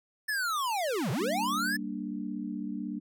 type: linear two-way sweep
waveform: square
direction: down then up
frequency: 1773 to 110 to 1773 Hz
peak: -29 dBFS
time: 0.28-1.77 s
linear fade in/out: 10 ms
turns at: 1.11 s
type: chord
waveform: sine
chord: G minor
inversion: none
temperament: equal with one note detuned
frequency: 196 / 232.4 / 293.7 Hz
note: G3 / Bb3 / D4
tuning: 0 / -5 / 0 cents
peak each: -37 dBFS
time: 1.19-3 s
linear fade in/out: 20 ms
effects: none